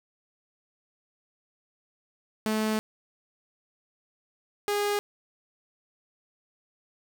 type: tone pair in turn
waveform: sawtooth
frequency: 216.9 / 410.6 Hz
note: A3 / G#4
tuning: -25 / -20 cents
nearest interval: major seventh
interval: 1105 cents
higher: second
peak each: -21 dBFS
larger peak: neither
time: 2.46-2.79 / 4.68-4.99 s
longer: first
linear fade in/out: 0 ms
effects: 8-bit